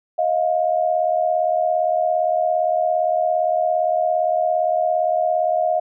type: tone pair together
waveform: sine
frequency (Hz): 632.5 / 710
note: D#5 / F5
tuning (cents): +28 / +28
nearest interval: major second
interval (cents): 200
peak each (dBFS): -19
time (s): 0.18-5.8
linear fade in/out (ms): 10
effects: none